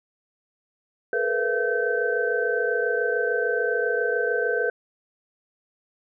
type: tone cluster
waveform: sine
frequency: 429.9 / 476 / 503 / 676 / 1542 Hz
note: A4 / A#4 / B4 / E5 / G6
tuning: -40 / +36 / +32 / +43 / -29 cents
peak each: -27 / -26 / -30 / -32 / -26 dBFS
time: 1.13-4.7 s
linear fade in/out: 2 ms
effects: none